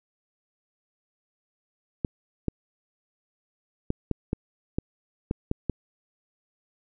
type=clicks; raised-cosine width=3 ms; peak=-12 dBFS; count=9; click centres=2.048 / 2.483 / 3.904 / 4.113 / 4.331 / 4.785 / 5.311 / 5.514 / 5.697 s; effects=none